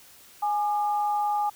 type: tone pair together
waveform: sine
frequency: 831.4 / 1200 Hz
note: G#5 / D6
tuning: +2 / +37 cents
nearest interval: tritone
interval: 635 cents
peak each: -23 / -33 dBFS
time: 0.42-1.5 s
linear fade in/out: 10 ms
effects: white hiss -52 dBFS RMS until 1.55 s